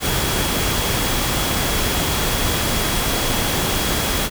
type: tone in noise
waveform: sine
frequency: 3322 Hz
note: G#7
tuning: in tune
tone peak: -30 dBFS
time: 0-4.3 s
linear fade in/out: 50 ms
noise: pink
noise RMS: -20 dBFS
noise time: 0-4.3 s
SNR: -13 dB
effects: none